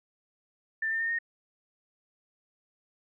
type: tone with pitch steps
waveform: sine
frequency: 1781 / 1803.8 / 1826.8 / 1850.2 Hz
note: A6 / A6 / A#6 / A#6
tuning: +21 / +43 / -36 / -13 cents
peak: -27 dBFS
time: 0.82-1.188 s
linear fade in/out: 5 ms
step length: 92 ms
effects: none